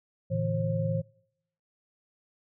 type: tone cluster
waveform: sine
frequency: 110.9 / 143.1 / 162.9 / 536 Hz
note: A2 / D3 / E3 / C5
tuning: +14 / -45 / -20 / +42 cents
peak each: -30 / -35 / -30 / -32 dBFS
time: 0.3-1.02 s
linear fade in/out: 20 ms
effects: noise-tail reverb RT60 0.8 s tail -26 dB re dry